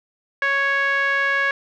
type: tone with low-pass filter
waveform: 5% pulse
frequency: 554.4 Hz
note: C#5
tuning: in tune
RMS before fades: -20 dBFS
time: 0.42-1.51 s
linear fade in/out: 2 ms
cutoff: 1800 Hz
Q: 4
effects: none